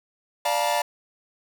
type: chord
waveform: 45% pulse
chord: Bb major seventh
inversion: first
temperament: equal with one note detuned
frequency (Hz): 587.3 / 698.5 / 880 / 956.3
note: D5 / F5 / A5 / Bb5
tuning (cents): 0 / 0 / 0 / +44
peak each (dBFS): -27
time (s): 0.45-0.82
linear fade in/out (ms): 5
effects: none